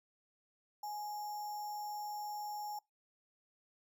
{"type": "tone with sample-and-hold", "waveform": "sine", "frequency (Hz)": 837, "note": "G#5", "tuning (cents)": 13, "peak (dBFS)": -39, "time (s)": [0.83, 2.79], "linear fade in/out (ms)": 5, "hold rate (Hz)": 6300, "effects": ["noise-tail reverb RT60 0.2 s tail -24 dB re dry"]}